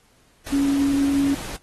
sine tone in noise, 279 Hz, C#4, 11 cents sharp, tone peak -17 dBFS, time 0.52-1.35 s, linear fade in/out 10 ms, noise pink, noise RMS -34 dBFS, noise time 0.46-1.57 s, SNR +14 dB, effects pink hiss -59 dBFS RMS until 1.62 s + AAC 32 kbps

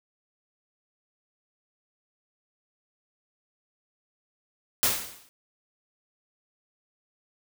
white noise with exponential decay, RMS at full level -20 dBFS, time 4.83-5.29 s, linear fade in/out 0 ms, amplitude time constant 98 ms, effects none

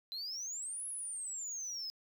sine exponential two-way sweep, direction up then down, 4000 to 10840 to 5040 Hz, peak -36 dBFS, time 0.12-1.9 s, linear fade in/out 0 ms, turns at 0.87 s, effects tanh soft clip ceiling -38 dBFS + 11-bit

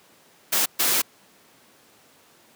white noise bursts at uneven times, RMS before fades -21 dBFS, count 2, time 0.52-0.66 / 0.79-1.02 s, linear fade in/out 10 ms, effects pink hiss -55 dBFS RMS until 2.55 s + high-pass 200 Hz 12 dB/octave

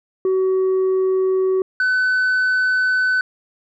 sine tone pair in turn, 377.1 / 1508.4 Hz, F#4 / F#6, +33 / +33 cents, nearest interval 2 octaves, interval 2400 cents, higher second, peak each -12 dBFS, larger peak neither, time 0.25-1.62 / 1.8-3.21 s, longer second, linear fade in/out 2 ms, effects tanh soft clip ceiling -14 dBFS

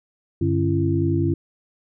sine tone cluster, 96.2 / 146.8 / 272.9 / 336.8 Hz, G2 / D3 / C#4 / E4, -32 / 0 / -27 / +37 cents, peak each -22 / -24 / -26 / -22 dBFS, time 0.41-1.34 s, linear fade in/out 5 ms, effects none

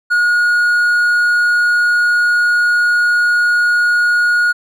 triangle tone with hard clipping, 1443 Hz, F#6, 44 cents flat, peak -11 dBFS, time 0.1-4.53 s, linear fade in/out 20 ms, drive 6 dB, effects none

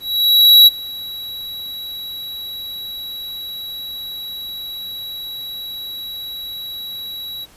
square tone with ADSR envelope, 3892 Hz, B7, 26 cents flat, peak -4 dBFS, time 0-7.46 s, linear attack 670 ms, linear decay 24 ms, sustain -23 dB, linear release 26 ms, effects pink hiss -48 dBFS RMS until 7.56 s + resampled to 32000 Hz

